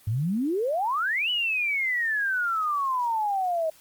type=exponential two-way sweep; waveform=sine; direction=up then down; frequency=99.4 to 2992 to 626 Hz; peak=-23 dBFS; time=0.07-3.7 s; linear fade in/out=5 ms; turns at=1.3 s; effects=white hiss -55 dBFS RMS until 3.8 s + Opus 24 kbps